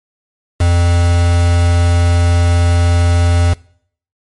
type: tone with quantisation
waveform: triangle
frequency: 86.5 Hz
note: F2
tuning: 16 cents flat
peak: -6 dBFS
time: 0.6-3.54 s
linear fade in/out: 10 ms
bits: 3
effects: noise-tail reverb RT60 0.6 s tail -23 dB re dry + MP3 48 kbps